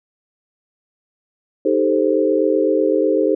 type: chord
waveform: sine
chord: A half-diminished seventh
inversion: second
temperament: equal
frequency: 311.1 / 392 / 440 / 523.3 Hz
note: Eb4 / G4 / A4 / C5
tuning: 0 / 0 / 0 / 0 cents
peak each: -19 dBFS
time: 1.65-3.35 s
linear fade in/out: 5 ms
effects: none